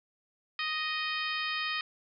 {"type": "harmonic tone", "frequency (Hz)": 622.3, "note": "D#5", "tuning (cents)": 0, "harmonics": [2, 3, 4, 5, 6, 7, 8], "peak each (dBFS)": [-37, -36, -36, -39, -41, -43, -43], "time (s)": [0.59, 1.81], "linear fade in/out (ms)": 2, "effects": []}